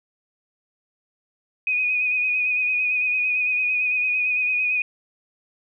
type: tone with vibrato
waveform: sine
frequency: 2489 Hz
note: D#7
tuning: in tune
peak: -19 dBFS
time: 1.67-4.82 s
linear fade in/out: 2 ms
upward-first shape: sine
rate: 8.9 Hz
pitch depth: 30 cents each way
effects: none